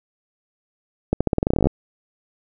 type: accelerating click train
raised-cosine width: 2 ms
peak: -4 dBFS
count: 16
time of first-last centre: 1.13-1.67 s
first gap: 76 ms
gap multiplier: 0.88
effects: none